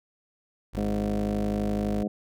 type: tone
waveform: 25% pulse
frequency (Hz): 51.91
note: G#1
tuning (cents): 0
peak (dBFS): -28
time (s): 0.73-2.04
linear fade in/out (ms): 20
type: harmonic tone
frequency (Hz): 103.83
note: G#2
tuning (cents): 0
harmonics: 2 / 3 / 4 / 5 / 6 / 7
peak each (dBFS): -27 / -33 / -36 / -36 / -38 / -42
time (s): 0.77-2.08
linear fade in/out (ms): 5
effects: none